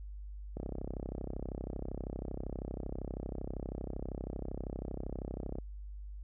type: click train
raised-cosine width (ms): 2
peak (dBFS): -26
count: 165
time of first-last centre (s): 0.57-5.585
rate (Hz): 32.7
effects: added 50 Hz sine -42 dBFS peak until 6.23 s